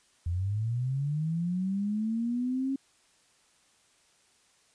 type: linear sweep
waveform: sine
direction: up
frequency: 82.41 to 273.1 Hz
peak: -27 dBFS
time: 0.26-2.76 s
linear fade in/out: 5 ms
effects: white hiss -65 dBFS RMS until 4.74 s + resampled to 22050 Hz